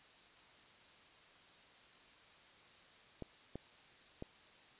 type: clicks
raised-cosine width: 2 ms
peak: -30 dBFS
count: 3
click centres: 3.223 / 3.556 / 4.224 s
effects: white hiss -62 dBFS RMS until 4.79 s + resampled to 8000 Hz